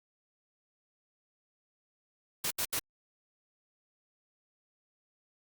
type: noise bursts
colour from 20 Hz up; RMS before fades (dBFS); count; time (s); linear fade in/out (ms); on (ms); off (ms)
white; -32; 3; 2.44-2.794; 5; 68; 75
effects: Opus 48 kbps